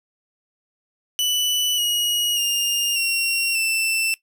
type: tone with pitch steps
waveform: sawtooth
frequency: 2975 / 2895 / 2818 / 2742 / 2669 Hz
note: F#7 / F#7 / F7 / F7 / E7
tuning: +9 / -38 / +15 / -32 / +21 cents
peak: -16 dBFS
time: 1.19-4.14 s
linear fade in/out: 0 ms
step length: 590 ms
effects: noise-tail reverb RT60 0.1 s tail -20 dB re dry